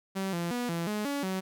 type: tone with pitch steps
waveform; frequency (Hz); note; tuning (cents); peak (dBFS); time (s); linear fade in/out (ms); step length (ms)
sawtooth; 192.6 / 171.2 / 243.8 / 168.8 / 210.6 / 283.3 / 188.6; G3 / F3 / B3 / E3 / G#3 / C#4 / F#3; -30 / -34 / -22 / +41 / +24 / +38 / +33; -26; 0.15-1.41; 20; 180
effects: none